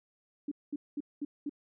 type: tone bursts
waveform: sine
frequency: 290 Hz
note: D4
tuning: 22 cents flat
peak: -32 dBFS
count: 5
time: 0.48-1.495 s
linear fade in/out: 5 ms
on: 35 ms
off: 210 ms
effects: none